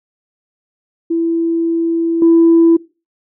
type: tone with level steps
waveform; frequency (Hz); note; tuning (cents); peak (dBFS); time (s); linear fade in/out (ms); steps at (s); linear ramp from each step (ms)
sine; 332.5; E4; +15; -12 / -4; 1.1-2.77; 10; 2.22; 2
effects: noise-tail reverb RT60 0.3 s tail -22 dB re dry + tanh soft clip ceiling -2 dBFS